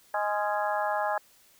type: harmonic tone with a mistuned harmonic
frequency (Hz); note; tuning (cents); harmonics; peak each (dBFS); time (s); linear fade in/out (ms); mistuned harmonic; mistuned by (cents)
207.7; G#3; 0; 3 / 4 / 5 / 6 / 7 / 8; -31 / -29 / -35 / -37 / -39 / -35; 0.14-1.18; 2; 7; -87
effects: white hiss -60 dBFS RMS until 1.59 s